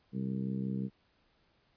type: harmonic tone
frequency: 65.6 Hz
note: C2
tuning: 5 cents sharp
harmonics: 2 / 3 / 4 / 5 / 6 / 7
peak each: -38 / -34 / -43 / -48 / -50 / -49 dBFS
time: 0.12-0.9 s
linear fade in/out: 50 ms
effects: pink hiss -71 dBFS RMS until 1.76 s + resampled to 11025 Hz